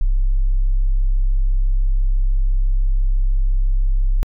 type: tone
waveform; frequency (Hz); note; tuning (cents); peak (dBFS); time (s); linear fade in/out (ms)
sine; 33; C1; +16; -11; 0.01-4.23; 0
effects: tanh soft clip ceiling -10 dBFS